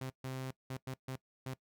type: tone bursts at uneven times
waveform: sawtooth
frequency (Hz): 130.81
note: C3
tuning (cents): 0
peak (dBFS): -35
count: 6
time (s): 0.01-0.1 / 0.24-0.51 / 0.7-0.77 / 0.87-0.94 / 1.08-1.16 / 1.46-1.54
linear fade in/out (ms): 5
effects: noise-tail reverb RT60 0.1 s tail -20 dB re dry